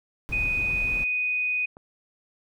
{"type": "noise", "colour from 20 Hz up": "brown", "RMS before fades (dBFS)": -34, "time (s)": [0.29, 1.04], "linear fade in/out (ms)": 0}
{"type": "tone", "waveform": "sine", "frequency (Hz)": 2489, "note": "D#7", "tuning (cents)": 0, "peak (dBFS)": -23, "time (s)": [0.32, 1.66], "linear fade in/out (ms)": 10}
{"type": "click", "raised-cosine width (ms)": 1, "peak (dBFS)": -31, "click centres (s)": 1.769}
{"effects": []}